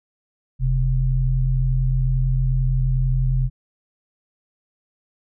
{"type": "tone pair together", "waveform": "sine", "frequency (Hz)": [41.1, 129.8], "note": ["E1", "C3"], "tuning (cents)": [-4, -13], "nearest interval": "octave + minor sixth", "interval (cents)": 1991, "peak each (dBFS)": -19, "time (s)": [0.59, 3.5], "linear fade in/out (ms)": 50, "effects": []}